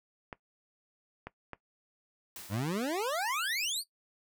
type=clicks; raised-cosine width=0.5 ms; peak=-25 dBFS; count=3; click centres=0.328 / 1.27 / 1.533 s
type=noise with exponential decay; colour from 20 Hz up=white; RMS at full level=-43 dBFS; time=2.36-3.05 s; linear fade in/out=1 ms; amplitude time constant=150 ms
type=exponential sweep; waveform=25% pulse; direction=up; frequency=92.3 to 4800 Hz; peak=-27 dBFS; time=2.49-3.84 s; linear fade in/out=50 ms
effects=noise-tail reverb RT60 0.1 s tail -18 dB re dry